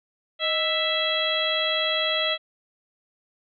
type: harmonic tone with a mistuned harmonic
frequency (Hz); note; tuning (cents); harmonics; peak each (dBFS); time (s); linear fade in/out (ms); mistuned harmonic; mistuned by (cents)
660; E5; +2; 1 / 2 / 3 / 4 / 5 / 6; -28 / -32 / -30 / -32 / -25 / -31; 0.39-2.38; 50; 1; -97
effects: none